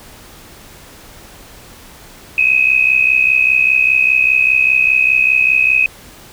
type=tone pair together; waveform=sine; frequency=2509 / 2574 Hz; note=D#7 / E7; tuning=+14 / -42 cents; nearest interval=unison; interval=44 cents; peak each=-12 dBFS; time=2.38-5.86 s; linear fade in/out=2 ms; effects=pink hiss -39 dBFS RMS until 6.32 s